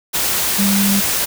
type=tone in noise; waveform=sine; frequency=198.5 Hz; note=G3; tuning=22 cents sharp; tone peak=-14 dBFS; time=0.58-1.01 s; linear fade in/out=20 ms; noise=white; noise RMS=-18 dBFS; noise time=0.13-1.26 s; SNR=+1 dB; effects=none